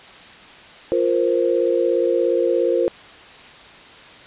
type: chord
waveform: sine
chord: F suspended fourth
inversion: none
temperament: equal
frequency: 349.2 / 466.2 / 523.3 Hz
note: F4 / Bb4 / C5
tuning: 0 / 0 / 0 cents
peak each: -20 dBFS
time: 0.92-2.88 s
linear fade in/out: 0 ms
effects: white hiss -42 dBFS RMS until 4.26 s + resampled to 8000 Hz